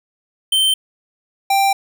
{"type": "tone pair in turn", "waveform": "square", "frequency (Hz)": [3108, 787.4], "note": ["G7", "G5"], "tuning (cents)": [-16, 8], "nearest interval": "2 octaves", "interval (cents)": 2376, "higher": "first", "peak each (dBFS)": -13, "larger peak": "neither", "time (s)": [[0.52, 0.74], [1.5, 1.73]], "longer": "second", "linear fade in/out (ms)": 5, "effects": []}